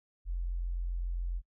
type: tone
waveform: sine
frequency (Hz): 43.65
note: F1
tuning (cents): 0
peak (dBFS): -31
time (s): 0.25-1.42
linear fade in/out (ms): 50
effects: noise-tail reverb RT60 0.1 s tail -26 dB re dry